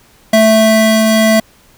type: tone pair together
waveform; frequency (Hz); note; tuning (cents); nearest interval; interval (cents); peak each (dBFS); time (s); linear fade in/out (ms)
square; 220 / 659.3; A3 / E5; 0 / 0; octave + perfect fifth; 1900; -10; 0.33-1.4; 5
effects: pink hiss -47 dBFS RMS until 1.77 s